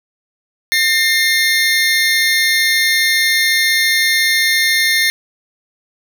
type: tone pair together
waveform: 25% pulse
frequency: 1818.2 / 2112 Hz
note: A#6 / C7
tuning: -44 / +16 cents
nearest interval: minor third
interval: 260 cents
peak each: -11 dBFS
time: 0.72-5.1 s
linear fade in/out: 0 ms
effects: none